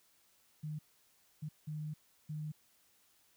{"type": "tone bursts at uneven times", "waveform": "sine", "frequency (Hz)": 152.5, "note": "D#3", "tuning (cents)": -34, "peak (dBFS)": -38, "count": 4, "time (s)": [[0.63, 0.79], [1.42, 1.49], [1.67, 1.94], [2.29, 2.52]], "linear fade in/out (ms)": 10, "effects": ["white hiss -70 dBFS RMS until 3.36 s"]}